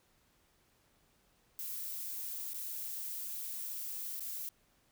violet noise with dropouts, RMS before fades -41 dBFS, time 1.59-4.49 s, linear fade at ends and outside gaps 0 ms, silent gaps 2.534-2.543 / 4.196-4.206 s, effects pink hiss -71 dBFS RMS until 4.91 s

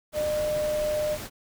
sine tone in noise, 605 Hz, D#5, 49 cents flat, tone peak -24 dBFS, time 0.13-1.18 s, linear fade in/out 50 ms, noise pink, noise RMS -37 dBFS, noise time 0.12-1.3 s, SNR +10 dB, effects none

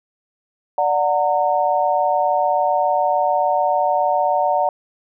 sine chord, D augmented, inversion none, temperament just, 587.3 / 734.2 / 917.7 Hz, D5 / F#5 / A#5, 0 / -14 / -27 cents, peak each -20 / -18 / -20 dBFS, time 0.78-4.69 s, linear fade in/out 2 ms, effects none

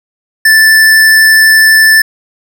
square tone with vibrato, 1760 Hz, A6, in tune, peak -3 dBFS, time 0.45-2.02 s, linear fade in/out 5 ms, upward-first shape triangle, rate 12 Hz, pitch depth 8 cents each way, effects none

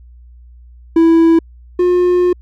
triangle tone pair in turn, 329.6 / 357.4 Hz, E4 / F4, 0 / +40 cents, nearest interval minor second, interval 140 cents, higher second, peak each -4 / -7 dBFS, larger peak first, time 0.96-1.39 / 1.79-2.33 s, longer second, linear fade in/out 5 ms, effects added 60 Hz sine -37 dBFS peak until 2.41 s

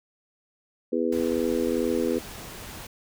harmonic tone, 82.41 Hz, E2, in tune, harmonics 3 / 4 / 5 / 6, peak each -28 / -28 / -28 / -28 dBFS, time 0.92-2.19 s, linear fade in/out 10 ms
pink noise, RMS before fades -40 dBFS, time 1.12-2.87 s, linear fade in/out 5 ms
effects none

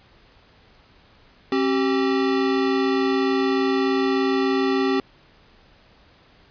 square tone pair together, 269.1 / 386.1 Hz, C4 / G4, +49 / -26 cents, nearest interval tritone, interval 625 cents, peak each -22 dBFS, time 1.52-5 s, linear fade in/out 2 ms, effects pink hiss -54 dBFS RMS until 6.5 s + resampled to 11025 Hz

